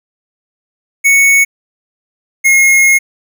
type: tone pair in turn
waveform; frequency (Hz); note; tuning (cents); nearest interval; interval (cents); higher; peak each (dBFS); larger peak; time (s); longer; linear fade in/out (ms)
square; 2217 / 2156; C#7 / C#7; 0 / -49; unison; 49; first; -6; neither; 1.04-1.45 / 2.44-2.99; second; 20
effects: none